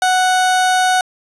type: tone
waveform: 30% pulse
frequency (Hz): 740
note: F#5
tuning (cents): 0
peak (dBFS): -9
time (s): 0.02-1.01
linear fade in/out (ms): 2
effects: resampled to 24000 Hz + 8-bit